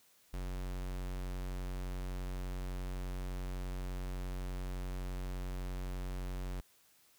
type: tone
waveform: square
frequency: 45.86 Hz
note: F#1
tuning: 15 cents flat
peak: -38 dBFS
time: 0.33-6.61 s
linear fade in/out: 10 ms
effects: white hiss -67 dBFS RMS until 7.18 s